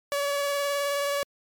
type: tone with vibrato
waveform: sawtooth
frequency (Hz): 568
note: C#5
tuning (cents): +42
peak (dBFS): -21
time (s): 0.12-1.23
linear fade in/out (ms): 0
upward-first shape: triangle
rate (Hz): 19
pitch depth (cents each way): 20
effects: MP3 96 kbps